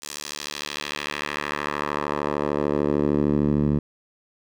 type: tone with band-pass filter sweep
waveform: 10% pulse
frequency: 73.3 Hz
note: D2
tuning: 3 cents flat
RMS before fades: -25 dBFS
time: 0.02-3.79 s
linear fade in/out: 5 ms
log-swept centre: 7500 to 170 Hz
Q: 1.1
effects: none